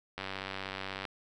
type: click train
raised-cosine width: 0.3 ms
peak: -21 dBFS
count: 85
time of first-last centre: 0.18-1.052 s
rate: 96.3 Hz
effects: none